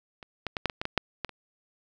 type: clicks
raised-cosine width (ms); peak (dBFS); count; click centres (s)
0.3; -27 / -15 / -14 / -9 / -17 / -15 / -14 / -6 / -14 / -27; 10; 0.228 / 0.467 / 0.568 / 0.657 / 0.698 / 0.815 / 0.854 / 0.977 / 1.247 / 1.293
effects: none